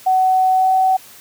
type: tone with pitch glide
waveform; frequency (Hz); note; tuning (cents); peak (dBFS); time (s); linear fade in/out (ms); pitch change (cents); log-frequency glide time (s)
sine; 750 to 755.2; F#5 to F#5; +23 to +35; -11; 0.06-0.97; 10; +12; 0.55-0.7
effects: white hiss -42 dBFS RMS until 1.2 s + high-pass 60 Hz 12 dB/octave